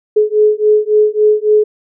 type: beating tone pair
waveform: sine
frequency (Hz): 423.1 / 426.7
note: G#4 / G#4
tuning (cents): +32 / +47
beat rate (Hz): 3.6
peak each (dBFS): -11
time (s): 0.16-1.64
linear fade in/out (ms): 10
effects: none